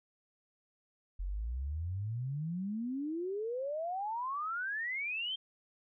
sine exponential sweep, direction up, 43.21 to 3209 Hz, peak -34 dBFS, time 1.19-5.36 s, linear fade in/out 10 ms, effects none

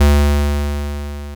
square tone with level ramp, 72.4 Hz, D2, 24 cents flat, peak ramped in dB -7 to -28 dBFS, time 0-1.35 s, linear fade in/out 10 ms, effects none

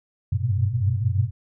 sine tone cluster, 93.2 / 96.8 / 102.4 / 118.4 / 125.1 Hz, F#2 / G2 / G#2 / A#2 / B2, +13 / -21 / -24 / +27 / +23 cents, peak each -26 dBFS, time 0.32-1.31 s, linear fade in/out 10 ms, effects none

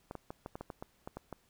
clicks, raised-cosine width 1 ms, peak -27 dBFS, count 11, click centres 0.111 / 0.153 / 0.305 / 0.461 / 0.555 / 0.61 / 0.702 / 0.825 / 1.075 / 1.17 / 1.327 s, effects pink hiss -70 dBFS RMS until 1.49 s

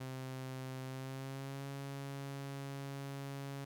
sawtooth tone with pitch glide, 130.81 to 138.43 Hz, C3 to C#3, 0 to -2 cents, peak -38 dBFS, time 0-3.65 s, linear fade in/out 10 ms, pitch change +98 cents, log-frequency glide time 0.85-1.67 s, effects none

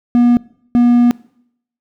triangle tone bursts at uneven times, 241 Hz, B3, 42 cents flat, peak -5 dBFS, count 2, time 0.15-0.37 / 0.75-1.11 s, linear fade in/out 0 ms, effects noise-tail reverb RT60 0.7 s tail -22 dB re dry

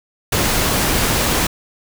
pink noise, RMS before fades -17 dBFS, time 0.32-1.47 s, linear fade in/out 5 ms, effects none

